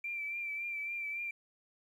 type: tone with vibrato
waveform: triangle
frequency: 2349 Hz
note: D7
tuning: in tune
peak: -32 dBFS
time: 0.04-1.31 s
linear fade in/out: 5 ms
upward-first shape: triangle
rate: 3.6 Hz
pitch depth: 42 cents each way
effects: tanh soft clip ceiling -34 dBFS + 12-bit